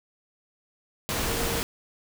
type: tone in noise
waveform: sine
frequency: 462.7 Hz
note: A#4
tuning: 13 cents flat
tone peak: -33 dBFS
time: 1.27-1.6 s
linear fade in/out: 0 ms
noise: pink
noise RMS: -28 dBFS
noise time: 1.09-1.63 s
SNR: -8 dB
effects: none